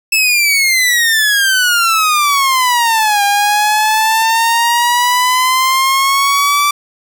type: exponential two-way sweep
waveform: sawtooth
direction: down then up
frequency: 2637 to 805 to 1169 Hz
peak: -6 dBFS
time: 0.12-6.71 s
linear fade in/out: 5 ms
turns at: 3.23 s
effects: none